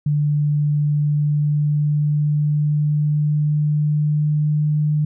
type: tone with pitch glide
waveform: sine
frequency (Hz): 147.7 to 150.63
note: D3 to D3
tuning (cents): +10 to +44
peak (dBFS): -15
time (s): 0.06-5.05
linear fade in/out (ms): 5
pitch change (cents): +34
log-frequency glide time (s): 0.92-4.73
effects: none